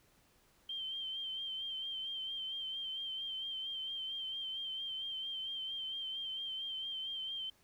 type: tone with vibrato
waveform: sine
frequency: 3136 Hz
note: G7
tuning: in tune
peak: -38 dBFS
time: 0.69-7.5 s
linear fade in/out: 5 ms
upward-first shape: sine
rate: 4.4 Hz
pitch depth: 37 cents each way
effects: pink hiss -69 dBFS RMS until 7.63 s